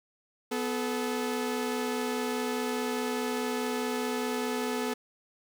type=tone pair together; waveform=sawtooth; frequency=248.9 / 433 Hz; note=B3 / A4; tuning=+14 / -28 cents; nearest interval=minor seventh; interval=958 cents; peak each=-28 dBFS; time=0.51-4.94 s; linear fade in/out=10 ms; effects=none